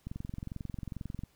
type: click train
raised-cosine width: 5 ms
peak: -26 dBFS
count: 27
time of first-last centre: 0.07-1.236 s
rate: 22.3 Hz
effects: pink hiss -68 dBFS RMS until 1.35 s